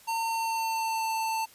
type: tone with pitch glide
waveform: square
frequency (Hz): 909 to 891.3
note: A#5 to A5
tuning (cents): -44 to +22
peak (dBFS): -28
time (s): 0.07-1.46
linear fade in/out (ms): 20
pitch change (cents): -34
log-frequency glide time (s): 0.23-1.11
effects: white hiss -55 dBFS RMS until 1.54 s + resampled to 32000 Hz